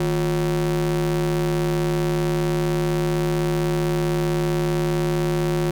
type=ring-modulated tone; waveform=square; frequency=97.6 Hz; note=G2; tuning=7 cents flat; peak=-17 dBFS; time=0-5.71 s; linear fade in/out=5 ms; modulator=255 Hz; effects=none